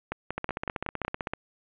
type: two click trains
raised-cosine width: 0.5 ms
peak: -15 / -15 dBFS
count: 16 / 6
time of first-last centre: 0.38-1.335 / 0.12-1.049 s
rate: 15.7 / 5.38 Hz
effects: resampled to 8000 Hz + 8-bit